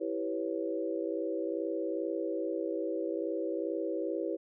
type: chord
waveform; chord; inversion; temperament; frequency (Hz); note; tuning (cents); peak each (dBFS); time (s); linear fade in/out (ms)
sine; C# half-diminished seventh; first; equal; 329.6 / 392 / 493.9 / 554.4; E4 / G4 / B4 / C#5; 0 / 0 / 0 / 0; -35 / -37 / -37 / -38; 0-4.37; 20
effects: none